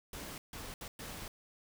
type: noise bursts at uneven times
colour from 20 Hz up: pink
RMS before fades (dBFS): -45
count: 4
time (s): 0.13-0.38 / 0.53-0.74 / 0.81-0.88 / 0.99-1.28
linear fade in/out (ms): 2
effects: none